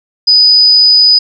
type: tone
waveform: sine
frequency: 4978 Hz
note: D#8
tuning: in tune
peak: -3 dBFS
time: 0.27-1.19 s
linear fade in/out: 10 ms
effects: none